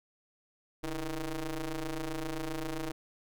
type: ring-modulated tone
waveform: sawtooth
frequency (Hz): 155.2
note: D#3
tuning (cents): -4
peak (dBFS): -27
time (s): 0.83-2.92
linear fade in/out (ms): 10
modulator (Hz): 169
effects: none